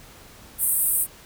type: band-pass noise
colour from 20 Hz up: pink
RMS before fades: -22 dBFS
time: 0.58-1.07 s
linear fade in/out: 50 ms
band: 8400 to 16000 Hz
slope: 96 dB/octave
effects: pink hiss -47 dBFS RMS until 1.25 s